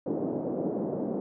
pink band-pass noise, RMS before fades -31 dBFS, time 0.06-1.2 s, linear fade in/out 2 ms, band 190 to 580 Hz, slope 24 dB/octave, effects none

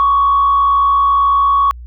sine tone with frequency modulation, 1118 Hz, C#6, 14 cents sharp, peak -8 dBFS, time 0-1.71 s, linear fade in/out 0 ms, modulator 61.9 Hz, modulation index 0.37, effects tanh soft clip ceiling -4 dBFS + added 60 Hz sine -29 dBFS peak until 1.86 s

